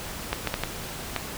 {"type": "clicks", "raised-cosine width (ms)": 0.3, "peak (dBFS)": -9, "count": 5, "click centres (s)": [0.33, 0.473, 0.541, 0.636, 1.163], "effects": ["pink hiss -36 dBFS RMS until 1.37 s"]}